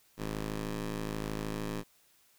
15% pulse ring-modulated tone, 106.5 Hz, G#2, 44 cents sharp, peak -25 dBFS, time 0.17-1.84 s, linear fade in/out 50 ms, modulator 79.6 Hz, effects white hiss -66 dBFS RMS until 2.38 s

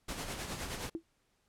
pink noise with tremolo, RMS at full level -38 dBFS, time 0.08-0.9 s, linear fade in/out 10 ms, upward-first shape sine, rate 9.6 Hz, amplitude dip 50%
sine tone with exponential decay, 329.6 Hz, E4, in tune, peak -30 dBFS, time 0.95-1.03 s, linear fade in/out 0 ms, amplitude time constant 16 ms
effects pink hiss -75 dBFS RMS until 1.48 s + low-pass 11000 Hz 12 dB/octave

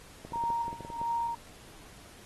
clicks, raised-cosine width 2 ms, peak -29 dBFS, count 11, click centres 0.25 / 0.322 / 0.358 / 0.438 / 0.503 / 0.681 / 0.729 / 0.807 / 0.849 / 0.902 / 1.015 s
sine tone with tremolo, 932.3 Hz, A#5, in tune, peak -27 dBFS, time 0.33-1.35 s, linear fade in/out 5 ms, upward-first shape sine, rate 1.5 Hz, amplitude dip 90%
effects pink hiss -53 dBFS RMS until 2.25 s + AAC 32 kbps

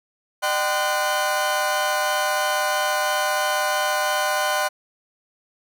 40% pulse tone cluster, 604 / 771 / 1027 / 1467 Hz, D5 / G5 / C6 / F#6, +48 / -29 / -33 / -15 cents, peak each -25 dBFS, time 0.42-4.69 s, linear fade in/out 20 ms, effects none

